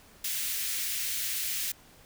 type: high-pass noise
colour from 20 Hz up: white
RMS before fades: -32 dBFS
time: 0.24-1.72 s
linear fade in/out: 5 ms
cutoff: 1800 Hz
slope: 24 dB/octave
effects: pink hiss -56 dBFS RMS until 2.05 s